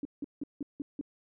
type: tone bursts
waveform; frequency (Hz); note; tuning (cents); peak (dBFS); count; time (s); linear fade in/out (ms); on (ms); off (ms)
sine; 285.5; D4; -49; -32; 6; 0.03-1.012; 2; 22; 170
effects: none